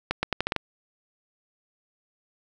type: accelerating click train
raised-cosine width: 0.3 ms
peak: -8 dBFS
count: 7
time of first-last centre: 0.11-0.563 s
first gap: 120 ms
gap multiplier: 0.81
effects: none